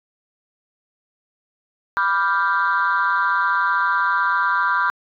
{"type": "chord", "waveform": "sine", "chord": "G dominant seventh", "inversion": "first", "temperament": "equal", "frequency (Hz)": [987.8, 1174.7, 1396.9, 1568], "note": ["B5", "D6", "F6", "G6"], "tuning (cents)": [0, 0, 0, 0], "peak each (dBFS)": -21, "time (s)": [1.97, 4.9], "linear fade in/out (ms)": 0, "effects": ["tanh soft clip ceiling -10 dBFS"]}